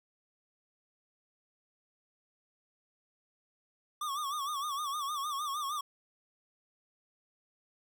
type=tone with vibrato; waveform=square; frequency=1158 Hz; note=D6; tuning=25 cents flat; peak=-34 dBFS; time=4.01-5.81 s; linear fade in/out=5 ms; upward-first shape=sine; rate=6.5 Hz; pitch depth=110 cents each way; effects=none